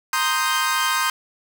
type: chord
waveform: sawtooth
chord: C minor seventh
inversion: third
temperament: equal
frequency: 932.3 / 1046.5 / 1244.5 / 1568 Hz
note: Bb5 / C6 / Eb6 / G6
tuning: 0 / 0 / 0 / 0 cents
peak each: -24 / -20 / -21 / -20 dBFS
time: 0.13-1.1 s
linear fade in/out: 2 ms
effects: none